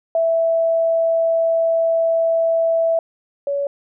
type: tone pair in turn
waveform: sine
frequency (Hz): 659.3 / 564.5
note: E5 / C#5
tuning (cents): 0 / +31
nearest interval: minor third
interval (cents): 269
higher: first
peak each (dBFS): -14 / -18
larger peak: first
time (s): 0.15-2.99 / 3.47-3.67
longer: first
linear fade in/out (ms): 2
effects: none